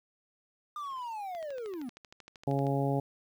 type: linear sweep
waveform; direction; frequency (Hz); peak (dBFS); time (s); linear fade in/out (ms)
triangle; down; 1215 to 229.3; -34; 0.76-1.89; 2
type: click train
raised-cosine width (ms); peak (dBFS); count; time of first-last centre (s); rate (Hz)
0.2; -32; 18; 1.35-2.668; 12.9
type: harmonic tone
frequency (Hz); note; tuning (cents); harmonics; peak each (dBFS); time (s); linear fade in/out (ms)
138.59; C#3; 0; 1 / 2 / 3 / 4 / 5 / 6; -30 / -33 / -35 / -36 / -37 / -38; 2.47-3; 5
effects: 10-bit